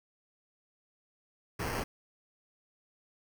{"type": "noise with sample-and-hold", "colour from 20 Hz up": "pink", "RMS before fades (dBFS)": -35, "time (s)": [1.59, 1.84], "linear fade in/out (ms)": 10, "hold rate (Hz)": 3675, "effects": []}